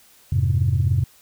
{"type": "chord", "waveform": "sine", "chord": "F minor", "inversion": "none", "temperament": "equal", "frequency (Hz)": [87.31, 103.83, 130.81], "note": ["F2", "Ab2", "C3"], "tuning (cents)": [0, 0, 0], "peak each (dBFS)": -20, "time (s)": [0.32, 1.04], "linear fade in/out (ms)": 5, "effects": ["tanh soft clip ceiling -9 dBFS", "white hiss -53 dBFS RMS until 1.21 s"]}